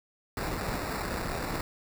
pink noise with sample-and-hold, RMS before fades -33 dBFS, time 0.37-1.61 s, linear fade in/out 2 ms, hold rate 3150 Hz, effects none

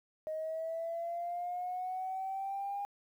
sine linear sweep, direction up, 622.3 to 810 Hz, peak -34 dBFS, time 0.27-2.85 s, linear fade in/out 0 ms, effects tanh soft clip ceiling -30 dBFS + 11-bit

